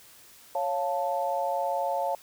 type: chord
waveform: sine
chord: Db augmented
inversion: none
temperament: equal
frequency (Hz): 554.4 / 698.5 / 880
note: Db5 / F5 / A5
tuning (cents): 0 / 0 / 0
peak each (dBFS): -30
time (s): 0.55-2.15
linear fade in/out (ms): 2
effects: white hiss -53 dBFS RMS until 2.22 s